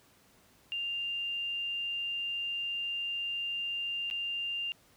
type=tone with dropouts; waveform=sine; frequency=2794 Hz; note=F7; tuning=in tune; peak=-32 dBFS; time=0.72-4.72 s; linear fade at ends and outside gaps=0 ms; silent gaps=4.101-4.111 s; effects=pink hiss -63 dBFS RMS until 4.96 s + high-pass 60 Hz 12 dB/octave